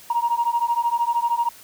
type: beating tone pair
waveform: sine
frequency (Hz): 936 / 949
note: A#5 / A#5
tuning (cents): +7 / +31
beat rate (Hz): 13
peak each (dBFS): -21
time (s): 0.1-1.49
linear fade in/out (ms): 5
effects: tanh soft clip ceiling -12 dBFS + white hiss -46 dBFS RMS until 1.63 s